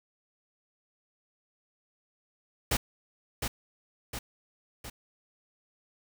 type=noise with echo; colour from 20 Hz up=pink; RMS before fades=-27 dBFS; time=2.71-2.77 s; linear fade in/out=5 ms; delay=710 ms; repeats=3; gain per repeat=-5 dB; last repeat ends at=4.9 s; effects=none